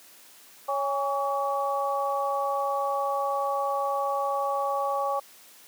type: tone cluster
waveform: sine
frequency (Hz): 557 / 820 / 1132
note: C#5 / G#5 / C#6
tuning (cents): +8 / -22 / +36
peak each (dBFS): -29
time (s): 0.68-5.2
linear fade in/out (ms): 10
effects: white hiss -52 dBFS RMS until 5.67 s + high-pass 200 Hz 12 dB/octave